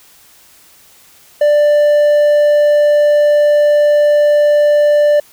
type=tone; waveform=triangle; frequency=590 Hz; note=D5; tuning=8 cents sharp; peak=-5 dBFS; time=1.41-5.2 s; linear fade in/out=5 ms; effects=white hiss -45 dBFS RMS until 5.32 s